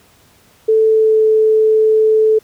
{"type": "tone with pitch glide", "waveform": "sine", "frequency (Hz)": [440, 436.2], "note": ["A4", "A4"], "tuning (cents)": [0, -15], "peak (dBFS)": -8, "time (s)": [0.68, 2.39], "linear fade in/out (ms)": 10, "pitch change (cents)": -15, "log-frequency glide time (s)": [0.87, 1.23], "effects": ["pink hiss -50 dBFS RMS until 2.43 s", "high-pass 60 Hz 12 dB/octave"]}